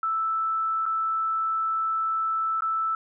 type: tone with dropouts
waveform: sine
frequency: 1318.5 Hz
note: E6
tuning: in tune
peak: -23 dBFS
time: 0.03-2.95 s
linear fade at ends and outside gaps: 2 ms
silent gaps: 0.856-0.862 / 2.607-2.621 s
effects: none